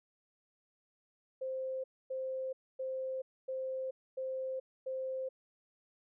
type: tone bursts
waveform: sine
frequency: 523.3 Hz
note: C5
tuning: in tune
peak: -35 dBFS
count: 6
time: 1.41-5.29 s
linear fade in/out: 10 ms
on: 430 ms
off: 260 ms
effects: none